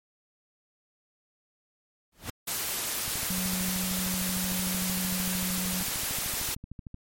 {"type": "noise with exponential growth", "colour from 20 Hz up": "pink", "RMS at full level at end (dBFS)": -31, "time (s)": [2.12, 2.3], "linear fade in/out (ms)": 5, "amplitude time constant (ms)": 37}
{"type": "noise", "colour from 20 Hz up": "white", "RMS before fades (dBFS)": -31, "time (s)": [2.47, 6.55], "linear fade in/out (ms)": 10}
{"type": "click train", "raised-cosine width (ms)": 5, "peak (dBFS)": -28, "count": 52, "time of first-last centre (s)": [3.08, 6.944], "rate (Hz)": 13.2}
{"type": "tone with pitch glide", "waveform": "triangle", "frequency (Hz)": [185, 183.93], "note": ["F#3", "F#3"], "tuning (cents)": [0, -10], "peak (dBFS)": -29, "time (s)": [3.3, 5.83], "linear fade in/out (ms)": 2, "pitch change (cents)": -10, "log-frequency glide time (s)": [3.95, 5.54]}
{"effects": ["MP3 64 kbps"]}